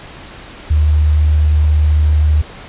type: tone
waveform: sine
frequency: 75.8 Hz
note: D#2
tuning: 45 cents flat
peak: -8 dBFS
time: 0.7-2.42 s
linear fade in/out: 10 ms
effects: pink hiss -34 dBFS RMS until 2.68 s + resampled to 8000 Hz